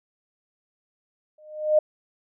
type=tone with exponential growth; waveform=sine; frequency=612 Hz; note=D#5; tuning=29 cents flat; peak=-12 dBFS; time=1.38-1.79 s; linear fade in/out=5 ms; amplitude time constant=89 ms; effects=none